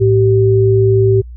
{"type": "tone pair together", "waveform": "sine", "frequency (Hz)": [109.71, 386.6], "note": ["A2", "G4"], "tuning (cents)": [-5, -24], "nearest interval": "octave + minor seventh", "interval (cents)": 2181, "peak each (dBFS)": -10, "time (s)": [0, 1.22], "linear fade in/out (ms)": 20, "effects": ["added 60 Hz sine -28 dBFS peak until 1.36 s"]}